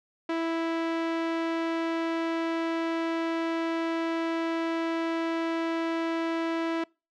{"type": "tone with low-pass filter", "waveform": "sawtooth", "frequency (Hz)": 329.6, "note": "E4", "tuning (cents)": 0, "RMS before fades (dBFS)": -29, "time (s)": [0.29, 6.84], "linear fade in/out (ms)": 5, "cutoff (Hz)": 2900, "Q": 0.72, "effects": ["noise-tail reverb RT60 0.3 s tail -26 dB re dry"]}